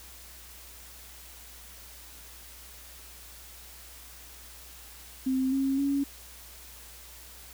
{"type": "tone with pitch steps", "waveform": "sine", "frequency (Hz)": [261.6, 270.4, 279.4], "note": ["C4", "C#4", "C#4"], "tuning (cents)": [0, -43, 14], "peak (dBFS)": -24, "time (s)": [5.26, 6.04], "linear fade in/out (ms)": 10, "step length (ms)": 260, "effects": ["added 60 Hz sine -52 dBFS peak until 7.53 s", "white hiss -49 dBFS RMS until 7.53 s"]}